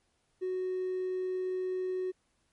triangle tone with hard clipping, 370 Hz, F#4, in tune, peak -31 dBFS, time 0.41-2.12 s, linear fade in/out 20 ms, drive 4 dB, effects pink hiss -74 dBFS RMS until 2.52 s + MP3 48 kbps

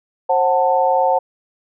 sine chord, F# diminished, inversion second, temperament just, 532.8 / 740 / 888 Hz, C5 / F#5 / A5, +31 / 0 / +16 cents, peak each -17 dBFS, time 0.29-1.19 s, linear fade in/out 10 ms, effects none

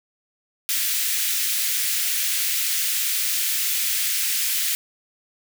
white high-pass noise, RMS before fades -23 dBFS, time 0.69-4.75 s, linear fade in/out 0 ms, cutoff 1800 Hz, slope 24 dB/octave, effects none

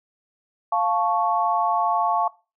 sine chord, F augmented, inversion none, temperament equal with one note detuned, 698.5 / 876.4 / 1108.7 Hz, F5 / A5 / C#6, 0 / -7 / 0 cents, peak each -23 dBFS, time 0.72-2.28 s, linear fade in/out 5 ms, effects noise-tail reverb RT60 0.3 s tail -20 dB re dry

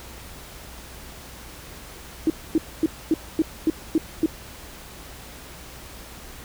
sine tone bursts, 319 Hz, D#4, 43 cents sharp, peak -15 dBFS, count 8, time 2.27-4.26 s, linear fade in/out 2 ms, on 30 ms, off 250 ms, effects added 60 Hz sine -46 dBFS peak until 6.44 s + pink hiss -42 dBFS RMS until 6.44 s

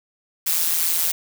blue noise with amplitude modulation, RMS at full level -17 dBFS, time 0.46-1.12 s, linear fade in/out 10 ms, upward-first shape sine, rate 166 Hz, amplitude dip 90%, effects none

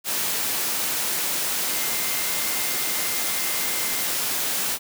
sine tone in noise, 2093 Hz, C7, in tune, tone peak -36 dBFS, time 1.69-4.09 s, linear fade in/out 50 ms, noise white, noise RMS -25 dBFS, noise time 0.04-4.79 s, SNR -14 dB, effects high-pass 150 Hz 12 dB/octave

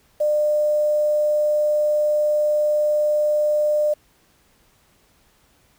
sine tone with quantisation, 600 Hz, D5, 37 cents sharp, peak -16 dBFS, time 0.2-3.94 s, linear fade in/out 10 ms, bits 7, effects pink hiss -59 dBFS RMS until 5.78 s

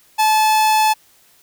45% pulse tone, 866 Hz, A5, 28 cents flat, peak -12 dBFS, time 0.18-0.94 s, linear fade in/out 20 ms, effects white hiss -53 dBFS RMS until 1.42 s

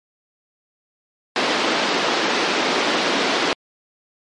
pink band-pass noise, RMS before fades -20 dBFS, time 1.36-3.53 s, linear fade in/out 0 ms, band 250 to 4900 Hz, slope 24 dB/octave, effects MP3 48 kbps

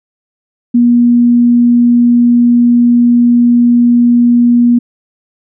sine tone, 240 Hz, B3, 49 cents flat, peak -4 dBFS, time 0.74-4.79 s, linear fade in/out 10 ms, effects none

